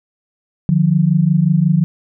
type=tone pair together; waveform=sine; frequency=152.1 / 177.66 Hz; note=D#3 / F3; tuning=-39 / +30 cents; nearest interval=minor third; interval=269 cents; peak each=-13 dBFS; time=0.69-1.84 s; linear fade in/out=0 ms; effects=none